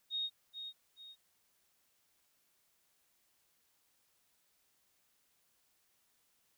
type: tone with echo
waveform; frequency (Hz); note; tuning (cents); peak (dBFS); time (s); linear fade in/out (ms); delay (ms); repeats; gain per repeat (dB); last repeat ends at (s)
sine; 3729; A#7; 0; -34; 0.1-0.3; 50; 430; 2; -8; 1.16
effects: white hiss -75 dBFS RMS until 6.57 s